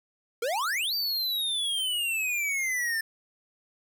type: exponential two-way sweep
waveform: square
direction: up then down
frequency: 440.5 to 4699 to 1769 Hz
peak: -27 dBFS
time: 0.42-3.01 s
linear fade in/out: 5 ms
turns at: 0.94 s
effects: 10-bit